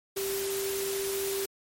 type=tone in noise; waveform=sine; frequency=392 Hz; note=G4; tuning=in tune; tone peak=-30 dBFS; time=0.16-1.46 s; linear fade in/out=10 ms; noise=white; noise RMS=-35 dBFS; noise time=0.16-1.46 s; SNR=+2 dB; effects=MP3 64 kbps